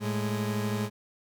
30% pulse tone pair together, 110.03 / 207.7 Hz, A2 / G#3, 0 / 0 cents, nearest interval major seventh, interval 1100 cents, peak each -28 dBFS, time 0-0.9 s, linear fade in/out 50 ms, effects none

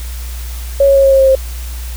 sine tone with pitch steps, 555 / 550.8 / 546.7 / 542.6 / 538.6 / 534.5 / 530.5 Hz, C#5 / C#5 / C#5 / C#5 / C#5 / C5 / C5, +2 / -11 / -24 / -37 / -50 / +37 / +24 cents, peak -5 dBFS, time 0.8-1.353 s, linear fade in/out 5 ms, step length 79 ms, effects added 60 Hz sine -21 dBFS peak until 1.96 s + white hiss -33 dBFS RMS until 1.96 s

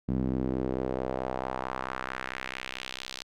sawtooth tone with band-pass filter sweep, 64.5 Hz, C2, 24 cents flat, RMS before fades -33 dBFS, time 0.08-3.23 s, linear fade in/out 10 ms, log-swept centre 210 to 4400 Hz, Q 1.7, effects none

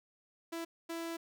sawtooth tone bursts at uneven times, 332.5 Hz, E4, 15 cents sharp, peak -34 dBFS, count 2, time 0.52-0.65 / 0.89-1.17 s, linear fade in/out 10 ms, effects none

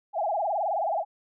sine tone with vibrato, 732 Hz, F#5, 19 cents flat, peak -24 dBFS, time 0.13-1.05 s, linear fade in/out 50 ms, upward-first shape sine, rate 19 Hz, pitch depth 240 cents each way, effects none

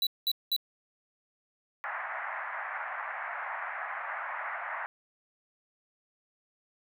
square tone bursts, 3951 Hz, B7, in tune, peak -26 dBFS, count 3, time 0.02-0.564 s, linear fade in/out 2 ms, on 48 ms, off 200 ms
white band-pass noise, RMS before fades -37 dBFS, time 1.84-4.86 s, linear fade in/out 0 ms, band 660 to 2000 Hz, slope 48 dB/octave
effects none

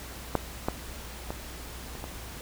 clicks, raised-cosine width 1 ms, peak -9 / -12 / -19 / -28 / -22 dBFS, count 5, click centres 0.353 / 0.685 / 1.305 / 1.953 / 2.041 s, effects added 60 Hz sine -43 dBFS peak until 2.41 s + pink hiss -43 dBFS RMS until 2.41 s

